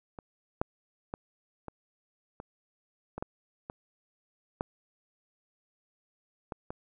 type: clicks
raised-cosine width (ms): 1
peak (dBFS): -28 / -13 / -21 / -25 / -27 / -23 / -19 / -24 / -16 / -22 / -23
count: 11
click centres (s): 0.188 / 0.615 / 1.139 / 1.683 / 2.401 / 3.18 / 3.225 / 3.699 / 4.609 / 6.522 / 6.705
effects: none